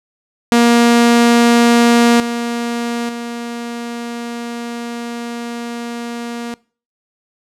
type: tone with level steps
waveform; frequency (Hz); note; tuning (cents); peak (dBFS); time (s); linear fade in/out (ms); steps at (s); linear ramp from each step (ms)
sawtooth; 236.2; A#3; +23; -4 / -14 / -19; 0.52-6.54; 0; 2.2 / 3.09; 2
effects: noise-tail reverb RT60 0.4 s tail -23 dB re dry + low-pass 10000 Hz 12 dB/octave